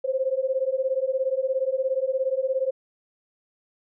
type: beating tone pair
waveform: sine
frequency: 518 / 535 Hz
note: C5 / C5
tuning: -17 / +38 cents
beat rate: 17 Hz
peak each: -25 / -25 dBFS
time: 0.04-2.71 s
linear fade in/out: 10 ms
effects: none